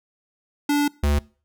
square tone pair in turn, 290.4 / 72.6 Hz, D4 / D2, -19 / -19 cents, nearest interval 2 octaves, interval 2400 cents, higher first, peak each -18 dBFS, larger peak neither, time 0.69-0.88 / 1.03-1.19 s, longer first, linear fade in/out 5 ms, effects noise-tail reverb RT60 0.4 s tail -23 dB re dry

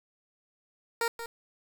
15% pulse tone with echo, 464.2 Hz, A#4, 7 cents flat, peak -20 dBFS, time 1.01-1.08 s, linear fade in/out 2 ms, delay 180 ms, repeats 1, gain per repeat -11 dB, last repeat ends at 1.26 s, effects 8-bit

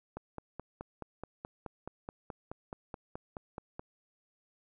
click train, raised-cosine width 1 ms, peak -26 dBFS, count 18, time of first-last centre 0.17-3.795 s, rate 4.69 Hz, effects none

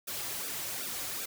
white noise with flanger, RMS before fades -37 dBFS, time 0.07-1.26 s, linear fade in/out 10 ms, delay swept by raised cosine 0.95 to 4.75 ms, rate 2.6 Hz, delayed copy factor -0.85, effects none

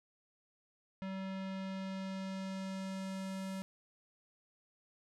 square tone with low-pass filter sweep, 191.3 Hz, G3, 42 cents flat, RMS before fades -41 dBFS, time 1.02-3.62 s, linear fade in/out 0 ms, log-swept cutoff 2900 to 11000 Hz, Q 0.96, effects none

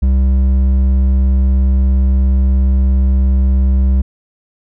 sine tone with hard clipping, 65.5 Hz, C2, 2 cents sharp, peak -10 dBFS, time 0.02-4.02 s, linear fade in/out 10 ms, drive 6 dB, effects none

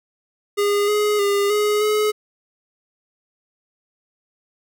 square tone with pitch steps, 408.4 / 418.6 / 403.4 / 418.5 / 424.4 Hz, G#4 / G#4 / G4 / G#4 / G#4, -29 / +14 / +50 / +13 / +38 cents, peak -17 dBFS, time 0.57-2.12 s, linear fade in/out 20 ms, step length 310 ms, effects none

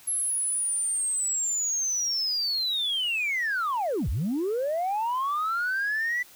sine linear two-way sweep, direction down then up, 11175 to 48.04 to 1988 Hz, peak -23 dBFS, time 0.07-6.23 s, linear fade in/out 10 ms, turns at 4.09 s, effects tanh soft clip ceiling -22 dBFS + white hiss -52 dBFS RMS until 6.35 s

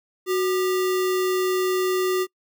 sine tone with sample-and-hold, 370 Hz, F#4, in tune, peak -19 dBFS, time 0.26-2.27 s, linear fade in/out 50 ms, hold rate 1575 Hz, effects noise-tail reverb RT60 0.1 s tail -26 dB re dry

